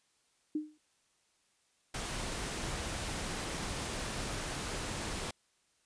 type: tone with exponential decay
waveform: sine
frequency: 305.1 Hz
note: D#4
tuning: 34 cents flat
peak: -28 dBFS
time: 0.55-0.78 s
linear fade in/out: 5 ms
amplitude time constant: 48 ms
type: noise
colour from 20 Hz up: pink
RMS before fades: -38 dBFS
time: 1.94-5.31 s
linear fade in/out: 5 ms
effects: white hiss -73 dBFS RMS until 5.85 s + resampled to 22050 Hz